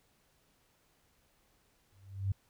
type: tone with exponential growth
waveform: sine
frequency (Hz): 97.4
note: G2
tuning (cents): -11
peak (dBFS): -26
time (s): 1.92-2.32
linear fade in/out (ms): 5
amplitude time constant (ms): 85
effects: pink hiss -71 dBFS RMS until 2.49 s